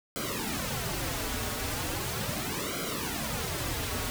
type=noise with flanger; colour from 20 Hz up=pink; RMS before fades=-33 dBFS; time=0.16-4.1 s; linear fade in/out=0 ms; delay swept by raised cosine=1.1 to 5.9 ms; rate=0.38 Hz; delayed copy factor=-1; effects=none